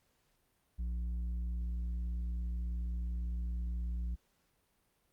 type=tone with tanh clipping; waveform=triangle; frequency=59.1 Hz; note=A#1; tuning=24 cents sharp; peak=-35 dBFS; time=0.78-4.16 s; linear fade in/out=20 ms; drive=10 dB; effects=pink hiss -75 dBFS RMS until 5.12 s + Opus 48 kbps